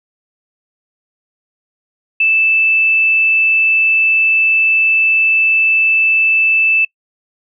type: tone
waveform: sine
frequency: 2637 Hz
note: E7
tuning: in tune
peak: -9 dBFS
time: 2.2-6.85 s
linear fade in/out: 5 ms
effects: noise-tail reverb RT60 0.1 s tail -25 dB re dry